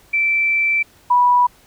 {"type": "tone pair in turn", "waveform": "sine", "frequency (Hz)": [2333, 980.3], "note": ["D7", "B5"], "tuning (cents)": [-12, -13], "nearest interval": "octave + minor third", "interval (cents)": 1501, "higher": "first", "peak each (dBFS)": [-14, -10], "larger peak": "second", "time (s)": [[0.13, 0.83], [1.1, 1.47]], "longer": "first", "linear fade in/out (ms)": 10, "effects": ["pink hiss -51 dBFS RMS until 1.66 s"]}